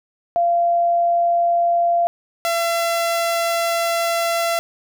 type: tone pair in turn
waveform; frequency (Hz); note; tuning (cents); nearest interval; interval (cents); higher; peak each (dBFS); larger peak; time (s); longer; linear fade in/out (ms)
sine / sawtooth; 689 / 676.4; F5 / E5; -24 / +44; unison; 32; first; -14; neither; 0.36-2.07 / 2.45-4.59; second; 0
effects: none